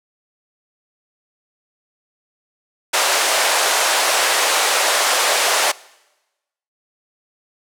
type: band-pass noise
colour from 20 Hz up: pink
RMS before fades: -17 dBFS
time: 2.93-5.72 s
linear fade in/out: 10 ms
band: 530 to 11000 Hz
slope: 24 dB/octave
effects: noise-tail reverb RT60 1.0 s tail -22 dB re dry